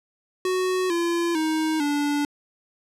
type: tone with pitch steps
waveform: square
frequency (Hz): 370 / 341.3 / 314.7 / 290.3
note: F#4 / F4 / D#4 / D4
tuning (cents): 0 / -40 / +20 / -20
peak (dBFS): -22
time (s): 0.45-2.25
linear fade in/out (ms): 2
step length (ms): 450
effects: low-pass 11000 Hz 12 dB/octave